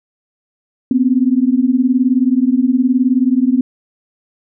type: beating tone pair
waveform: sine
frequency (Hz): 245.7 / 264.7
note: B3 / C4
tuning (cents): -9 / +20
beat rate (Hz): 19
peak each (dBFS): -13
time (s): 0.91-3.61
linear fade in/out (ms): 2
effects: none